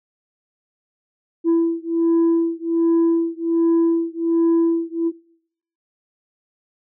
sine beating tone pair, 332.5 / 333.8 Hz, E4 / E4, +15 / +22 cents, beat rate 1.3 Hz, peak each -16 dBFS, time 1.44-5.12 s, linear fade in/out 50 ms, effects noise-tail reverb RT60 0.7 s tail -23 dB re dry + tanh soft clip ceiling -12 dBFS

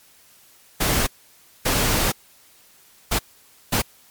pink noise bursts at uneven times, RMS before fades -20 dBFS, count 4, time 0.8-1.07 / 1.65-2.12 / 3.11-3.19 / 3.72-3.82 s, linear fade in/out 10 ms, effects white hiss -53 dBFS RMS until 4.1 s + MP3 96 kbps

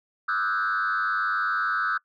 sine tone with frequency modulation, 1396.9 Hz, F6, in tune, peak -21 dBFS, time 0.28-1.98 s, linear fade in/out 10 ms, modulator 101 Hz, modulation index 1.8, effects noise-tail reverb RT60 0.1 s tail -24 dB re dry + tanh soft clip ceiling -20 dBFS

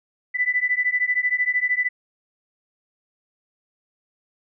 sine beating tone pair, 1983 / 1996 Hz, B6 / B6, +7 / +18 cents, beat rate 13 Hz, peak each -22 / -22 dBFS, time 0.34-1.89 s, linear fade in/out 20 ms, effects none

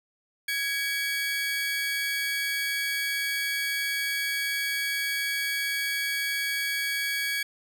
30% pulse tone pair together, 1661.2 / 2272 Hz, G#6 / C#7, 0 / +42 cents, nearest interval perfect fourth, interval 542 cents, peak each -27 dBFS, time 0.48-7.43 s, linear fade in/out 5 ms, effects none

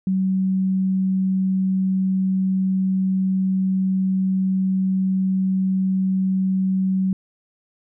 sine tone, 189.2 Hz, F#3, 39 cents sharp, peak -17 dBFS, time 0.07-7.13 s, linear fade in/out 2 ms, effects none

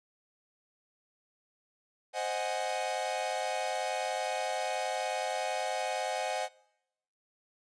45% pulse chord, Ab dominant seventh, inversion first, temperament equal, 523.3 / 622.3 / 740 / 830.6 Hz, C5 / Eb5 / Gb5 / Ab5, 0 / 0 / 0 / 0 cents, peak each -38 / -37 / -35 / -38 dBFS, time 2.13-6.49 s, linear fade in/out 50 ms, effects noise-tail reverb RT60 0.9 s tail -24 dB re dry + resampled to 22050 Hz

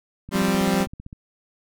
click train, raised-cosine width 5 ms, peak -25 dBFS, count 14, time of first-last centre 0.29-1.129 s, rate 15.5 Hz
sawtooth chord, F suspended second, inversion none, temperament equal, 174.61 / 196 / 261.6 Hz, F3 / G3 / C4, 0 / 0 / 0 cents, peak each -21 / -17 / -21 dBFS, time 0.31-0.87 s, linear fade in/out 50 ms
effects none

